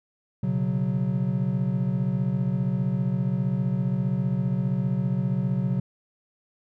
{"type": "chord", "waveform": "triangle", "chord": "B suspended second", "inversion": "none", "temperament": "equal", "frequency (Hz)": [123.47, 138.59, 185], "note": ["B2", "C#3", "F#3"], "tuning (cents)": [0, 0, 0], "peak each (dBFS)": [-26, -25, -24], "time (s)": [0.43, 5.8], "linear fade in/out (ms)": 5, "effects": []}